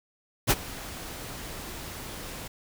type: noise with ADSR envelope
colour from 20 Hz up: pink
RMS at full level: -19 dBFS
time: 0.47-2.48 s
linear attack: 38 ms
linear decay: 37 ms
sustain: -20 dB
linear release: 8 ms
effects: none